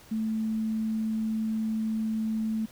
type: tone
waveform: sine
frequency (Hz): 220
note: A3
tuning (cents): 0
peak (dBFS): -26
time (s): 0.11-2.66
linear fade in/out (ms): 10
effects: pink hiss -53 dBFS RMS until 2.71 s